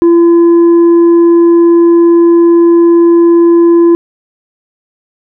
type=tone with tanh clipping; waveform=triangle; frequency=339.7 Hz; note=F4; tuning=48 cents flat; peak=-3 dBFS; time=0.02-3.95 s; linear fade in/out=0 ms; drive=8 dB; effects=none